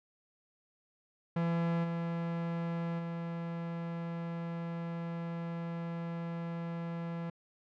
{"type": "tone with level steps", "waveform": "45% pulse", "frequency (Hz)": 168.4, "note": "E3", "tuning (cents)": 37, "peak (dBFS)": [-29, -33, -36], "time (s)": [1.36, 7.3], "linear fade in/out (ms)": 5, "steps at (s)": [1.83, 2.98], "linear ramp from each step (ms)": 20, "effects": ["low-pass 2000 Hz 12 dB/octave"]}